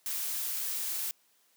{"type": "noise", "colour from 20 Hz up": "blue", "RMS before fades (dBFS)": -34, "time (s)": [0.06, 1.11], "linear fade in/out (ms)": 0, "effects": ["white hiss -68 dBFS RMS until 1.56 s", "high-pass 200 Hz 12 dB/octave"]}